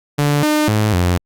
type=tone with pitch steps; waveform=sawtooth; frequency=145.6 / 303 / 106.9 / 88.8 Hz; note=D3 / D#4 / A2 / F2; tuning=-15 / -46 / -49 / +29 cents; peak=-9 dBFS; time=0.18-1.18 s; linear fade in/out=10 ms; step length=250 ms; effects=Opus 48 kbps